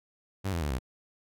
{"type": "tone with pitch steps", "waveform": "sawtooth", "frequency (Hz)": [97, 84.44, 73.51, 64], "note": ["G2", "E2", "D2", "C2"], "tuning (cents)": [-18, 42, 2, -38], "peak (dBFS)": -25, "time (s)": [0.44, 0.792], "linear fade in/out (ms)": 20, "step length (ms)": 88, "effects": []}